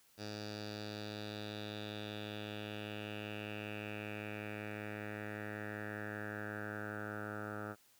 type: tone with low-pass filter sweep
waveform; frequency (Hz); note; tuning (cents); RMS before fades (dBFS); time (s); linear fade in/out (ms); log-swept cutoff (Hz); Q
10% pulse; 105.2; G#2; +23; -44; 0.17-7.76; 50; 5000 to 1300; 4.3
effects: white hiss -68 dBFS RMS until 7.99 s